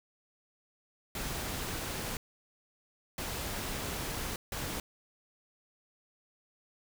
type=noise bursts at uneven times; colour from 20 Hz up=pink; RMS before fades=-37 dBFS; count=3; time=1.15-2.17 / 3.18-4.36 / 4.52-4.8 s; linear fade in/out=2 ms; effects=none